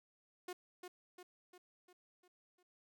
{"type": "tone with echo", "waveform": "sawtooth", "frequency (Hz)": 360.3, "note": "F#4", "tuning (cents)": -46, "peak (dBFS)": -39, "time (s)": [0.48, 0.53], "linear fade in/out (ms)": 5, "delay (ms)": 350, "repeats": 6, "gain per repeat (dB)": -5, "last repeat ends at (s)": 2.63, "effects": []}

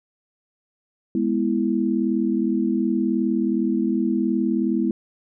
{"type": "chord", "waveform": "sine", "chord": "E major", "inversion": "first", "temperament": "equal", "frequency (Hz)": [207.7, 246.9, 329.6], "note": ["G#3", "B3", "E4"], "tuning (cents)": [0, 0, 0], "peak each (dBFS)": -23, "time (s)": [1.15, 4.91], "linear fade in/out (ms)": 2, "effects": []}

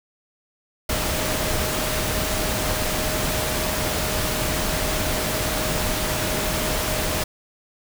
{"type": "tone in noise", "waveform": "sine", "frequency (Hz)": 621, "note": "D#5", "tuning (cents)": -3, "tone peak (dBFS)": -31, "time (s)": [0.89, 7.24], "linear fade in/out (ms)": 5, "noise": "pink", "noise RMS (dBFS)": -24, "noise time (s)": [0.89, 7.24], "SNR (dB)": -10, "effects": []}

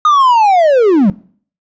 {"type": "linear sweep", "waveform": "triangle", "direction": "down", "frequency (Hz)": [1244.5, 175.7], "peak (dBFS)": -4, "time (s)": [0.05, 1.1], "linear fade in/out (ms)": 2, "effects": ["noise-tail reverb RT60 0.5 s tail -21 dB re dry", "resampled to 16000 Hz"]}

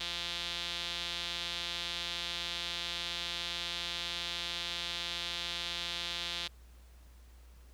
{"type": "tone with band-pass filter", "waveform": "sawtooth", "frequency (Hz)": 172.7, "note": "F3", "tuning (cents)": -19, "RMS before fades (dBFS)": -38, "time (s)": [0, 6.48], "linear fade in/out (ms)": 10, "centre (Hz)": 3600, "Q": 3.4, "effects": ["added 60 Hz sine -53 dBFS peak until 7.73 s", "pink hiss -65 dBFS RMS until 7.73 s"]}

